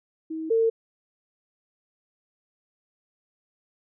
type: tone pair in turn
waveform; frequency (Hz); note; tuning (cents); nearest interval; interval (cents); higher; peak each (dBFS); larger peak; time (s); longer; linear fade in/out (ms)
sine; 319.2 / 452.7; D#4 / A4; +44 / +49; tritone; 605; second; -29 / -18; second; 0.3-0.5 / 0.5-0.7; neither; 10
effects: none